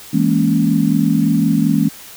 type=chord; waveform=sine; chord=A# half-diminished seventh; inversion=second; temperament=equal; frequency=164.81 / 207.7 / 233.1 / 277.2 Hz; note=E3 / G#3 / A#3 / C#4; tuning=0 / 0 / 0 / 0 cents; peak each=-17 dBFS; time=0.13-1.89 s; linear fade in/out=10 ms; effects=white hiss -37 dBFS RMS until 2.16 s